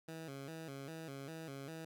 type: tone with vibrato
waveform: 15% pulse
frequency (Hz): 149.2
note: D3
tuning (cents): +28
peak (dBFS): -39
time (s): 0.08-1.85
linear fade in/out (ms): 5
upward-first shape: square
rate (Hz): 2.5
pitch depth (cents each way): 140
effects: none